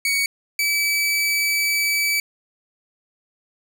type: tone pair in turn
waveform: sawtooth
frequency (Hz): 2244 / 2299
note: C#7 / D7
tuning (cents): +21 / -37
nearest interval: unison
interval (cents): 42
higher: second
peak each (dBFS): -15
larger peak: neither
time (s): 0.05-0.26 / 0.59-2.2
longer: second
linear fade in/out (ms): 2
effects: none